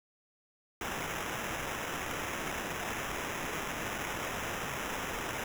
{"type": "noise with sample-and-hold", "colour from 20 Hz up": "blue", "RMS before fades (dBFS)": -37, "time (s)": [0.81, 5.44], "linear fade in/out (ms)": 2, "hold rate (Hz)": 4410, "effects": []}